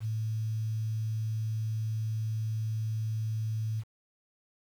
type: tone with quantisation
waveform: sine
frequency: 110 Hz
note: A2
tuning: in tune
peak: -29 dBFS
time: 0-3.84 s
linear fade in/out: 50 ms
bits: 9
effects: none